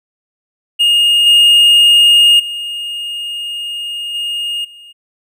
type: tone with level steps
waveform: triangle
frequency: 2845 Hz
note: F7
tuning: 31 cents sharp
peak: -6 / -3 / -18 / -15 / -33 dBFS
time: 0.79-4.93 s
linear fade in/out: 20 ms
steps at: 1.26 / 2.39 / 4.14 / 4.64 s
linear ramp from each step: 10 ms
effects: none